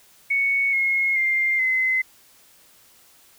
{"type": "tone with pitch steps", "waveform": "sine", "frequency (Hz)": [2219, 2161, 2104, 2049], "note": ["C#7", "C#7", "C7", "C7"], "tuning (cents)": [1, -45, 9, -37], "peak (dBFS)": -18, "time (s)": [0.3, 2.02], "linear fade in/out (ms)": 10, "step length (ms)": 430, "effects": ["white hiss -54 dBFS RMS until 3.38 s"]}